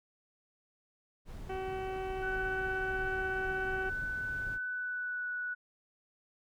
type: noise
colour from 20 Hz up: brown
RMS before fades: -44 dBFS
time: 1.25-4.59 s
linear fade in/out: 50 ms
type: harmonic tone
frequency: 379.1 Hz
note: F#4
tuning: 42 cents sharp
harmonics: 1 / 2 / 3 / 4 / 5 / 6 / 7 / 8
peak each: -37 / -40 / -51 / -49 / -57 / -54 / -55 / -58 dBFS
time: 1.49-3.9 s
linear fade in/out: 10 ms
type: tone with pitch glide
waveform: sine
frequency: 1500 to 1475.1 Hz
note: F#6 to F#6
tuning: +23 to -6 cents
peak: -34 dBFS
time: 2.22-5.55 s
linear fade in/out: 20 ms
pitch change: -29 cents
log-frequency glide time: 4.57-5.29 s
effects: none